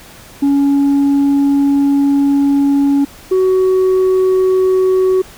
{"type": "tone pair in turn", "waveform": "sine", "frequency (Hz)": [280.5, 374.4], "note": ["C#4", "F#4"], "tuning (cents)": [21, 20], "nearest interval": "perfect fourth", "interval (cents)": 499, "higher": "second", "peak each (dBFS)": -6, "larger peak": "neither", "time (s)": [[0.42, 3.05], [3.31, 5.22]], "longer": "first", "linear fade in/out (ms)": 10, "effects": ["tanh soft clip ceiling -8 dBFS", "pink hiss -38 dBFS RMS until 5.37 s"]}